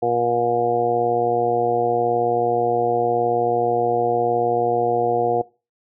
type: harmonic tone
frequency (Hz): 119.1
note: A#2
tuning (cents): +38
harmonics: 1 / 2 / 3 / 4 / 5 / 6 / 7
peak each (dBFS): -33 / -33 / -25 / -21 / -33 / -21 / -32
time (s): 0.02-5.42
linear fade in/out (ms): 10
effects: noise-tail reverb RT60 0.3 s tail -21 dB re dry